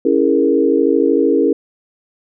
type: chord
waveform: sine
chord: A# half-diminished seventh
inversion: first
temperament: equal with one note detuned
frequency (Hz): 277.2 / 329.6 / 412.7 / 466.2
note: C#4 / E4 / G#4 / A#4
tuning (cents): 0 / 0 / -11 / 0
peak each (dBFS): -16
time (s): 0.05-1.53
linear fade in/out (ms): 5
effects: none